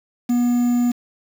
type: tone with quantisation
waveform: triangle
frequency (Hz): 242.5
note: B3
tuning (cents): -31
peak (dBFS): -13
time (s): 0.29-0.92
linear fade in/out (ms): 10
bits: 6
effects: none